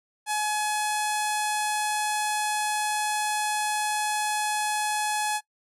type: tone with low-pass filter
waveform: sawtooth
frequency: 847 Hz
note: G#5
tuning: 34 cents sharp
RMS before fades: -27 dBFS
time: 0.26-5.41 s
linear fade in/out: 50 ms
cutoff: 10000 Hz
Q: 2.4
effects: noise-tail reverb RT60 0.1 s tail -22 dB re dry